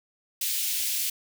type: high-pass noise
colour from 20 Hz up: white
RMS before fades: -28 dBFS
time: 0.41-1.1 s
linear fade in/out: 5 ms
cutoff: 2400 Hz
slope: 24 dB/octave
effects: none